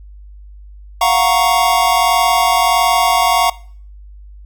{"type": "chord", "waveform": "square", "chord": "Gb major seventh", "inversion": "third", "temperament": "equal", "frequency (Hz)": [698.5, 740, 932.3, 1108.7], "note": ["F5", "Gb5", "Bb5", "Db6"], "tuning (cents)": [0, 0, 0, 0], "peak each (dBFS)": -17, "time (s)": [1.01, 3.5], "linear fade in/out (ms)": 5, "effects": ["noise-tail reverb RT60 0.5 s tail -21 dB re dry", "added 50 Hz sine -34 dBFS peak until 4.45 s"]}